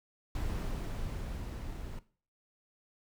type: noise with level ramp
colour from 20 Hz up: brown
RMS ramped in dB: -34 to -42 dBFS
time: 0.35-1.99 s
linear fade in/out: 2 ms
effects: noise-tail reverb RT60 0.4 s tail -17 dB re dry